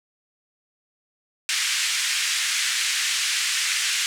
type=band-pass noise; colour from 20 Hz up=pink; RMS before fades=-24 dBFS; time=1.49-4.06 s; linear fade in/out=0 ms; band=1800 to 8900 Hz; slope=24 dB/octave; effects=none